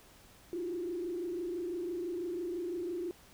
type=tone with frequency modulation; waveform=sine; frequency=350 Hz; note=F4; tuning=4 cents sharp; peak=-34 dBFS; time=0.53-3.11 s; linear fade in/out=0 ms; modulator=26 Hz; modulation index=0.86; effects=pink hiss -59 dBFS RMS until 3.33 s